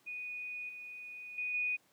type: tone with level steps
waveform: sine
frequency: 2474 Hz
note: D#7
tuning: 10 cents flat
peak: -39 / -44 / -34 / -31 dBFS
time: 0.06-1.77 s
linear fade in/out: 20 ms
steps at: 0.69 / 1.38 / 1.54 s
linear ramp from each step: 2 ms
effects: pink hiss -69 dBFS RMS until 1.92 s + high-pass 200 Hz 12 dB/octave